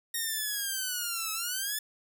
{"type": "linear two-way sweep", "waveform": "5% pulse", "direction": "down then up", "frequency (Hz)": [1864.7, 1286, 1748], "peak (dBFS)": -20, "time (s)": [0.14, 1.79], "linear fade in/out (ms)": 5, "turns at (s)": 1.32, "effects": []}